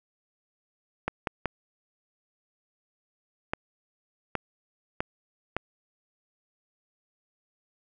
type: clicks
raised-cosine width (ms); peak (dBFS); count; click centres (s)
0.5; -12; 7; 1.08 / 1.272 / 1.457 / 3.535 / 4.353 / 5.005 / 5.566
effects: none